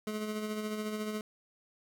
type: tone with tremolo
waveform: 25% pulse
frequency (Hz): 213.6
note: G#3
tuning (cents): +49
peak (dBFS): -29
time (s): 0.07-1.21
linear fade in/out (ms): 2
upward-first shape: sine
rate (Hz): 14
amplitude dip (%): 40
effects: none